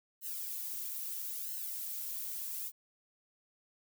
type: noise with flanger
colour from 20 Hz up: violet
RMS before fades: -40 dBFS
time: 0.21-2.72 s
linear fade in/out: 50 ms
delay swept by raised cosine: 0.84 to 3.14 ms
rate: 0.76 Hz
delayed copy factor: -0.9
effects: none